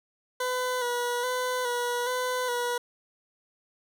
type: tone with vibrato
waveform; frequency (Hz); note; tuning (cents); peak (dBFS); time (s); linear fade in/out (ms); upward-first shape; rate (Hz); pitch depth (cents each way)
20% pulse; 493.9; B4; 0; -22; 0.4-2.78; 5; square; 1.2; 33
effects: none